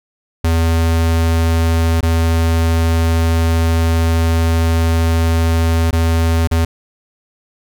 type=tone with dropouts; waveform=square; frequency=82.41 Hz; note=E2; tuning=in tune; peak=-12 dBFS; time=0.44-6.65 s; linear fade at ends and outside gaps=5 ms; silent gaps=2.008-2.028 / 5.909-5.928 / 6.474-6.512 s; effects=none